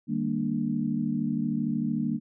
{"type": "chord", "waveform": "sine", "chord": "Eb major seventh", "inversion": "none", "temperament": "equal with one note detuned", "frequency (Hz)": [155.56, 200, 233.1, 293.7], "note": ["Eb3", "G3", "Bb3", "D4"], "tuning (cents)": [0, 35, 0, 0], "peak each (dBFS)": [-33, -31, -28, -33], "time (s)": [0.07, 2.2], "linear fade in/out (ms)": 50, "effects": []}